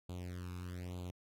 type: tone with flanger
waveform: sawtooth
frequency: 89.6 Hz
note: F2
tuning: 45 cents sharp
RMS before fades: -44 dBFS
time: 0.09-1.11 s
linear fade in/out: 5 ms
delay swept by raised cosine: 0.27 to 0.79 ms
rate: 1.1 Hz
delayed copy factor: +1
effects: AAC 48 kbps